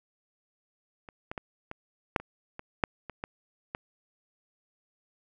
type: clicks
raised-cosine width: 0.5 ms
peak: -30 / -21 / -20 / -23 / -8 / -27 / -24 / -8 / -24 / -19 / -18 dBFS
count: 11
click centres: 1.088 / 1.315 / 1.378 / 1.714 / 2.162 / 2.2 / 2.594 / 2.838 / 3.097 / 3.239 / 3.749 s
effects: none